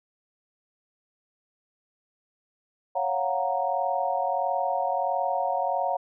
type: chord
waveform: sine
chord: Gb major seventh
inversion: second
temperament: equal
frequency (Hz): 554.4 / 698.5 / 740 / 932.3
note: Db5 / F5 / Gb5 / Bb5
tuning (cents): 0 / 0 / 0 / 0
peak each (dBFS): -30 / -29 / -28 / -30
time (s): 2.95-5.97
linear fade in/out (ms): 10
effects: none